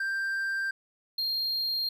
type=tone pair in turn; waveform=triangle; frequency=1578 / 4213 Hz; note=G6 / C8; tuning=+11 / +11 cents; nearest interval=octave + perfect fourth; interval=1700 cents; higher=second; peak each=-26 dBFS; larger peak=neither; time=0-0.71 / 1.18-1.89 s; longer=neither; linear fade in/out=5 ms; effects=none